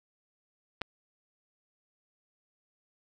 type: clicks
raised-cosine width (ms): 0.3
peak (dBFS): -30 / -15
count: 2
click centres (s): 0.813 / 0.817
effects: none